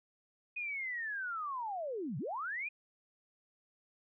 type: linear two-way sweep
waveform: sine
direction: down then up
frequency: 2504 to 120 to 2504 Hz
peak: -36 dBFS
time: 0.56-2.69 s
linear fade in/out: 10 ms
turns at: 2.18 s
effects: none